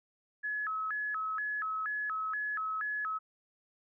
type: tone with vibrato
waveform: sine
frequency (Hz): 1478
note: F#6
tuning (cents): -2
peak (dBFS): -32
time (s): 0.43-3.19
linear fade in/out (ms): 20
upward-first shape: square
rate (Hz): 2.1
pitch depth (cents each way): 240
effects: none